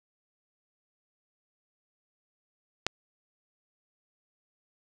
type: click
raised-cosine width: 0.2 ms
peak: -8 dBFS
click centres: 2.866 s
effects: none